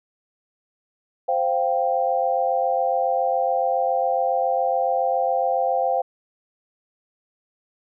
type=chord; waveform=sine; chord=C suspended fourth; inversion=none; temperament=just; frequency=523.3 / 697.7 / 784.9 Hz; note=C5 / F5 / G5; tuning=0 / -2 / +2 cents; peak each=-23 dBFS; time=1.28-6.02 s; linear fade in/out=10 ms; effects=none

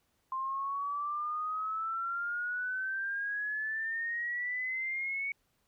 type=exponential sweep; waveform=sine; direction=up; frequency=1046.5 to 2239 Hz; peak=-32 dBFS; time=0.32-5.32 s; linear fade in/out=2 ms; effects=pink hiss -75 dBFS RMS until 5.67 s

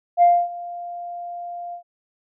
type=tone with ADSR envelope; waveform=sine; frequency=698.5 Hz; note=F5; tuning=in tune; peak=-8 dBFS; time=0.17-1.83 s; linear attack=52 ms; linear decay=260 ms; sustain=-21 dB; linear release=96 ms; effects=tanh soft clip ceiling -6 dBFS

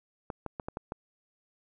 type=clicks; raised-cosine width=1 ms; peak=-21 dBFS; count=6; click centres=0.302 / 0.463 / 0.598 / 0.685 / 0.771 / 0.921 s; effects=none

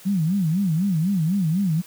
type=tone with vibrato; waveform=sine; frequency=177.4 Hz; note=F3; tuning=27 cents sharp; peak=-18 dBFS; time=0.05-1.82 s; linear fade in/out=20 ms; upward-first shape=sine; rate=4 Hz; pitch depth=240 cents each way; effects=white hiss -46 dBFS RMS until 1.86 s

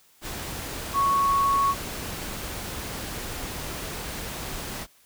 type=tone in noise; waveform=sine; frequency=1108.7 Hz; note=C#6; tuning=in tune; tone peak=-19 dBFS; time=0.93-1.75 s; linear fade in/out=50 ms; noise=pink; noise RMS=-34 dBFS; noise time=0.21-4.87 s; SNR=+12 dB; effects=white hiss -59 dBFS RMS until 5.05 s

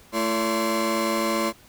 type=tone cluster; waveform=35% pulse; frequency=221.9 / 335.5 / 570 / 1042 Hz; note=A3 / E4 / C#5 / C6; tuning=+15 / +31 / +48 / -7 cents; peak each=-26 dBFS; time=0.12-1.53 s; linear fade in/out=50 ms; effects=pink hiss -52 dBFS RMS until 1.68 s

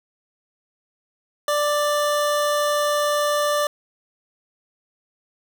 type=tone; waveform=25% pulse; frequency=589 Hz; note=D5; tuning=5 cents sharp; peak=-15 dBFS; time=1.48-3.67 s; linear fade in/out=2 ms; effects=none

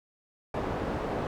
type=low-pass noise; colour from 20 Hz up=white; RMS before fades=-32 dBFS; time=0.54-1.27 s; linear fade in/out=2 ms; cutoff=680 Hz; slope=12 dB/octave; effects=none

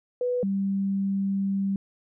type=tone pair in turn; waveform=sine; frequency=493.9 / 196 Hz; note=B4 / G3; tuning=0 / 0 cents; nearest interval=octave + major third; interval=1600 cents; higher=first; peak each=-23 dBFS; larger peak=neither; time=0.21-0.43 / 0.43-1.76 s; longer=second; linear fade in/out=2 ms; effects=none

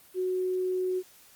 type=tone; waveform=sine; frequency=369.1 Hz; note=F#4; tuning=4 cents flat; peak=-26 dBFS; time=0.14-1.03 s; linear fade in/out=50 ms; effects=white hiss -56 dBFS RMS until 1.35 s + Opus 32 kbps

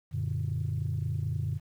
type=chord; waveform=sine; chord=Gb augmented; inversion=none; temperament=equal with one note detuned; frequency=92.5 / 116.54 / 146.07 Hz; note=Gb2 / Bb2 / D3; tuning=0 / 0 / -9 cents; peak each=-32 dBFS; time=0.11-1.6 s; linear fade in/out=50 ms; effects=tanh soft clip ceiling -22 dBFS + 10-bit

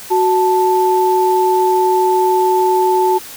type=tone pair together; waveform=sine; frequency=370 / 880 Hz; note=F#4 / A5; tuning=0 / 0 cents; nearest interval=octave + minor third; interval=1500 cents; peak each=-13 dBFS; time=0.1-3.19 s; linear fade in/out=20 ms; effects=white hiss -33 dBFS RMS until 3.36 s

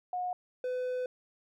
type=tone pair in turn; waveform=sine / triangle; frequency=724 / 503.4 Hz; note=F#5 / B4; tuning=-38 / +33 cents; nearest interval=tritone; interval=629 cents; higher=first; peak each=-31 / -29 dBFS; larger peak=second; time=0.13-0.33 / 0.64-1.06 s; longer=second; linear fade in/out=2 ms; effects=none

